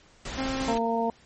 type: noise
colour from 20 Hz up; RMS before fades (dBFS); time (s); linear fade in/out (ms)
pink; -35; 0.25-0.78; 5
type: tone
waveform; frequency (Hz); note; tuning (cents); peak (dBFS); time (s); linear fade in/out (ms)
sawtooth; 265.4; C4; +25; -24; 0.37-0.74; 20
type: harmonic tone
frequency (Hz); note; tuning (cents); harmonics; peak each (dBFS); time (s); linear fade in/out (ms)
229.6; A#3; -26; 1 / 2 / 3 / 4; -29 / -29 / -29 / -29; 0.68-1.1; 2
effects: pink hiss -57 dBFS RMS until 1.25 s + MP3 32 kbps